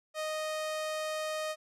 sawtooth tone, 621 Hz, D#5, 3 cents flat, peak -29 dBFS, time 0.14-1.56 s, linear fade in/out 50 ms, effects low-pass 11000 Hz 12 dB/octave

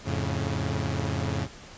sawtooth chord, F augmented, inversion none, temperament equal with one note detuned, 87.31 / 108.24 / 138.59 Hz, F2 / A2 / C#3, 0 / -28 / 0 cents, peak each -27 dBFS, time 0.04-1.48 s, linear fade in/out 50 ms, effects pink hiss -46 dBFS RMS until 1.77 s + resampled to 16000 Hz

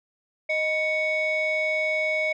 sine tone pair together, 622.3 / 2225 Hz, D#5 / C#7, 0 / +6 cents, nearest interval octave + minor seventh, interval 2206 cents, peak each -24 / -22 dBFS, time 0.49-2.33 s, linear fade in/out 10 ms, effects tanh soft clip ceiling -19 dBFS

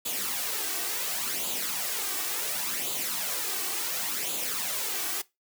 white noise with flanger, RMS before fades -31 dBFS, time 0.05-5.22 s, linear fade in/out 10 ms, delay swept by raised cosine 0.27 to 2.67 ms, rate 0.7 Hz, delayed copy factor +0.6, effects noise-tail reverb RT60 0.2 s tail -20 dB re dry + high-pass 200 Hz 12 dB/octave

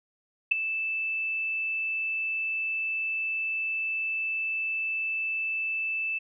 sine tone with ADSR envelope, 2637 Hz, E7, in tune, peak -14 dBFS, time 0.51-6.19 s, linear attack 11 ms, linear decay 4 ms, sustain -13 dB, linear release 15 ms, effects none

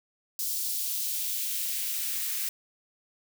blue noise with high-pass filter sweep, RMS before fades -31 dBFS, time 0.39-2.49 s, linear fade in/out 2 ms, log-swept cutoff 4800 to 1600 Hz, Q 1.2, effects none

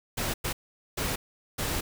pink noise bursts at uneven times, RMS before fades -30 dBFS, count 4, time 0.17-0.34 / 0.44-0.53 / 0.97-1.16 / 1.58-1.81 s, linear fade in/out 10 ms, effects none

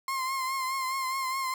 35% pulse tone with vibrato, 1056 Hz, C6, 16 cents sharp, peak -27 dBFS, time 0.08-1.54 s, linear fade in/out 2 ms, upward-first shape triangle, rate 4.8 Hz, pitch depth 50 cents each way, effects none

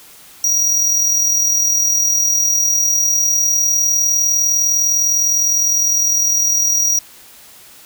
square tone with amplitude modulation, 5750 Hz, F8, 50 cents sharp, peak -11 dBFS, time 0.44-6.99 s, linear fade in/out 2 ms, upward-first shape sine, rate 39.8 Hz, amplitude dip 40%, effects white hiss -42 dBFS RMS until 7.85 s

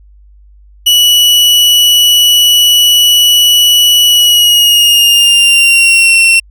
40% pulse tone with pitch glide, 2944 to 2715 Hz, F#7 to F7, -9 to -50 cents, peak -3 dBFS, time 0.86-6.4 s, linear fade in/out 10 ms, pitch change -141 cents, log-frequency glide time 4.06-6.17 s, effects added 50 Hz sine -37 dBFS peak until 6.5 s

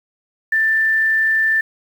sine tone with quantisation, 1774 Hz, A6, 14 cents sharp, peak -13 dBFS, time 0.52-1.61 s, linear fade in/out 5 ms, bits 7, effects none

